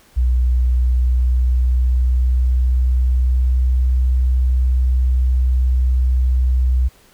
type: tone with pitch glide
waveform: sine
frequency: 61.74 to 63.18 Hz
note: B1 to B1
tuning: 0 to +40 cents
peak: -12 dBFS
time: 0.16-6.89 s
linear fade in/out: 20 ms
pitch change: +40 cents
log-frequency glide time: 0.45-4 s
effects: pink hiss -51 dBFS RMS until 7.13 s